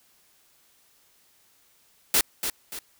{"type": "noise with echo", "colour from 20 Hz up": "white", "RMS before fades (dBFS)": -20, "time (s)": [2.14, 2.21], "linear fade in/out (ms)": 2, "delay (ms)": 290, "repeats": 2, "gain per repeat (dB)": -8, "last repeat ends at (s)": 2.79, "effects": ["white hiss -62 dBFS RMS until 2.99 s"]}